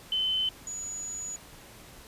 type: tone pair in turn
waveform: sine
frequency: 3053 / 6854 Hz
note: G7 / A8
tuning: -46 / -46 cents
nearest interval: octave + major second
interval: 1400 cents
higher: second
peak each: -25 / -34 dBFS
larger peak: first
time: 0.12-0.49 / 0.67-1.36 s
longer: second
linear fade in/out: 2 ms
effects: pink hiss -50 dBFS RMS until 2.07 s + resampled to 32000 Hz